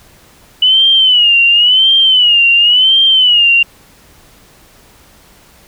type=tone with vibrato; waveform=sine; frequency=2960 Hz; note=F#7; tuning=in tune; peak=-5 dBFS; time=0.62-3.63 s; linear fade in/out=5 ms; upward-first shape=sine; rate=0.94 Hz; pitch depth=120 cents each way; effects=pink hiss -44 dBFS RMS until 5.67 s